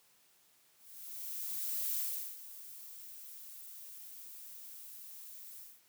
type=noise with ADSR envelope; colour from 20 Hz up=violet; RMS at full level=-35 dBFS; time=0.77-5.82 s; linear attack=1200 ms; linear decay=390 ms; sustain=-15 dB; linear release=220 ms; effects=white hiss -68 dBFS RMS until 5.88 s + high-pass 100 Hz 12 dB/octave